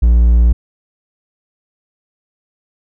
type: tone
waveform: triangle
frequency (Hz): 58.4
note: A#1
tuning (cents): +4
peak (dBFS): -4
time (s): 0.02-0.53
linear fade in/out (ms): 10
effects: none